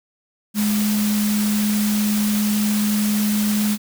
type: tone in noise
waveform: sine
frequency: 209.7 Hz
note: G#3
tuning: 17 cents sharp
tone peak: -17 dBFS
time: 0.54-3.78 s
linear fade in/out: 50 ms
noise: white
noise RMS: -27 dBFS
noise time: 0.54-3.78 s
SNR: +7 dB
effects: none